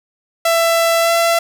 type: tone with pitch glide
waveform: sawtooth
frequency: 667 to 673.6 Hz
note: E5 to E5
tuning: +20 to +37 cents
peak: -8 dBFS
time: 0.45-1.39 s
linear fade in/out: 5 ms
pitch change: +17 cents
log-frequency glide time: 1-1.11 s
effects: 8-bit